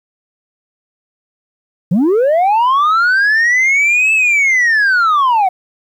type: linear two-way sweep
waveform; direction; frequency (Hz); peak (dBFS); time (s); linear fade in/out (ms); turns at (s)
sine; up then down; 155.56 to 2637 to 719; -6; 1.91-5.49; 10; 4.13
effects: tanh soft clip ceiling -8 dBFS + 8-bit